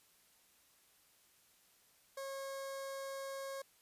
sawtooth tone with notch filter, 544 Hz, C#5, 33 cents flat, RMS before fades -44 dBFS, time 2.17-3.62 s, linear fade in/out 5 ms, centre 2700 Hz, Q 1.5, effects white hiss -69 dBFS RMS until 3.81 s + resampled to 32000 Hz

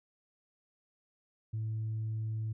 sine tone, 110 Hz, A2, in tune, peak -31 dBFS, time 1.53-2.53 s, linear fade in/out 10 ms, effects tanh soft clip ceiling -30 dBFS

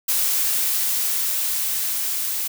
blue noise with level ramp, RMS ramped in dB -20 to -25 dBFS, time 0.08-2.48 s, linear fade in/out 10 ms, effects none

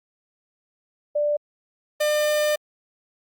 sine / 45% pulse tone pair in turn, 590 / 601 Hz, D5 / D5, +8 / +40 cents, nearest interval unison, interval 32 cents, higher second, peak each -19 dBFS, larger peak neither, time 1.15-1.37 / 2-2.56 s, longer second, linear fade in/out 10 ms, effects Opus 48 kbps

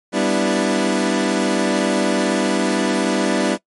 25% pulse chord, E minor seventh, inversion first, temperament equal, 196 / 246.9 / 293.7 / 329.6 Hz, G3 / B3 / D4 / E4, 0 / 0 / 0 / 0 cents, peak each -18 dBFS, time 0.12-3.58 s, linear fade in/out 50 ms, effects noise-tail reverb RT60 0.1 s tail -21 dB re dry + MP3 48 kbps

